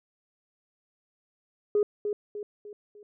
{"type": "tone with echo", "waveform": "sine", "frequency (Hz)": 415.3, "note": "G#4", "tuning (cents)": 0, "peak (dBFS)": -19, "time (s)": [1.75, 1.83], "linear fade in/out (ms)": 2, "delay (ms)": 300, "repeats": 4, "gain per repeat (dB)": -7, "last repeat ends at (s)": 3.03, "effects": ["tanh soft clip ceiling -16 dBFS"]}